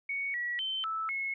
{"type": "tone with pitch steps", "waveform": "sine", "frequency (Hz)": [2228, 1930, 3087, 1312, 2180], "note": ["C#7", "B6", "G7", "E6", "C#7"], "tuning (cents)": [8, -40, -27, -9, -29], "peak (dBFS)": -31, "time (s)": [0.09, 1.34], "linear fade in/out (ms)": 5, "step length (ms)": 250, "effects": []}